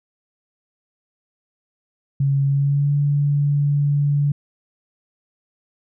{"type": "tone with pitch glide", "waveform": "sine", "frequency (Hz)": [138.59, 143.98], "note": ["C#3", "D3"], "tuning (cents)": [0, -34], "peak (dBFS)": -15, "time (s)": [2.2, 4.32], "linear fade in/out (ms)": 5, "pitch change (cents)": 66, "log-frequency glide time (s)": [2.46, 2.93], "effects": []}